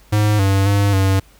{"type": "tone with pitch steps", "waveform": "square", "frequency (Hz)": [105.4, 97.5, 100.7, 96.3], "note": ["G#2", "G2", "G2", "G2"], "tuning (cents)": [26, -9, 47, -30], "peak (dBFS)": -13, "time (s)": [0.12, 1.2], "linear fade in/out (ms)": 10, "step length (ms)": 270, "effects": ["added 50 Hz sine -48 dBFS peak until 1.39 s", "pink hiss -51 dBFS RMS until 1.39 s"]}